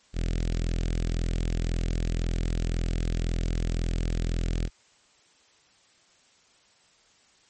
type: tone with notch filter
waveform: sawtooth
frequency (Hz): 41.91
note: E1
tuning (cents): +29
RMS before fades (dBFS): -27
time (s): 0.13-4.7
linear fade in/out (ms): 50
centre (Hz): 970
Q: 0.6
effects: white hiss -61 dBFS RMS until 7.49 s + MP3 32 kbps